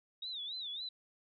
sine tone with vibrato, 3704 Hz, A#7, 12 cents flat, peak -39 dBFS, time 0.22-0.89 s, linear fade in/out 5 ms, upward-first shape sine, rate 3.6 Hz, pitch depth 160 cents each way, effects none

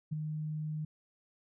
sine tone with ADSR envelope, 153.8 Hz, D#3, 20 cents flat, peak -29 dBFS, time 0.11-0.85 s, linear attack 18 ms, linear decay 10 ms, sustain -5 dB, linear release 5 ms, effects none

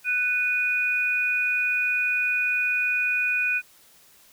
sine tone pair together, 1492 / 2475 Hz, F#6 / D#7, +14 / -10 cents, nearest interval major sixth, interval 876 cents, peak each -27 / -22 dBFS, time 0.04-3.62 s, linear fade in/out 50 ms, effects white hiss -55 dBFS RMS until 4.32 s

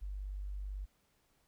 sine tone, 49 Hz, G1, in tune, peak -38 dBFS, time 0.01-0.86 s, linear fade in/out 20 ms, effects pink hiss -74 dBFS RMS until 1.47 s

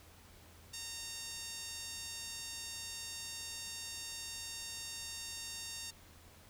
5% pulse tone with band-pass filter, 920 Hz, A#5, 23 cents flat, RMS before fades -45 dBFS, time 0.73-5.91 s, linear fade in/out 10 ms, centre 5400 Hz, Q 0.81, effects added 84 Hz sine -61 dBFS peak until 6.49 s + pink hiss -60 dBFS RMS until 6.49 s

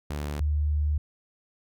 sawtooth / sine tone pair in turn, 73.4 / 74.6 Hz, D2 / D2, 0 / +28 cents, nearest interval unison, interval 28 cents, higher second, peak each -26 / -22 dBFS, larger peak second, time 0.1-0.4 / 0.4-0.98 s, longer second, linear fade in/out 5 ms, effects none

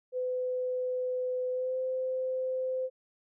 sine tone with pitch glide, 505 to 515.9 Hz, B4 to C5, +39 to -24 cents, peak -29 dBFS, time 0.12-2.9 s, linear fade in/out 50 ms, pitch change +37 cents, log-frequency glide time 1.51-1.77 s, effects none

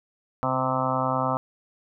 harmonic tone with a mistuned harmonic, 130 Hz, C3, 11 cents flat, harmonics 1 / 2 / 4 / 5 / 6 / 7 / 8 / 9 / 10, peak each -31 / -31 / -31 / -31 / -31 / -31 / -31 / -31 / -31 dBFS, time 0.43-1.37 s, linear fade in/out 0 ms, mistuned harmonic 1, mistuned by +37 cents, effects none

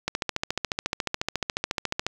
click train, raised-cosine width 0.2 ms, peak -8 dBFS, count 29, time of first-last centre 0.08-2.066 s, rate 14.1 Hz, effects 7-bit

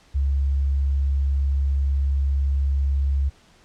sine tone, 69 Hz, C#2, 7 cents flat, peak -18 dBFS, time 0.14-3.3 s, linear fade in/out 20 ms, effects pink hiss -55 dBFS RMS until 3.64 s + low-pass 7000 Hz 12 dB/octave

